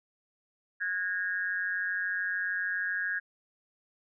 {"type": "tone with amplitude modulation", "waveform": "sine", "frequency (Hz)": 1641, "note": "G#6", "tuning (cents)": -21, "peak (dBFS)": -25, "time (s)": [0.8, 3.2], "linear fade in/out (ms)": 20, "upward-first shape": "sine", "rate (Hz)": 187, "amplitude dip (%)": 85, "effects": []}